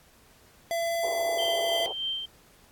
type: tone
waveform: square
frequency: 674 Hz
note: E5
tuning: 38 cents sharp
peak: -27 dBFS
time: 0.71-1.86 s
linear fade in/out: 0 ms
type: band-pass noise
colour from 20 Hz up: white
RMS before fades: -36 dBFS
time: 1.03-1.93 s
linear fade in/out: 10 ms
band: 370 to 850 Hz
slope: 48 dB/octave
type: tone with tremolo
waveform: sine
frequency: 3136 Hz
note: G7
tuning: in tune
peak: -27 dBFS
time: 1.38-2.26 s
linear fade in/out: 10 ms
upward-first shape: sine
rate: 3.2 Hz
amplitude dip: 50%
effects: pink hiss -58 dBFS RMS until 2.71 s + AAC 64 kbps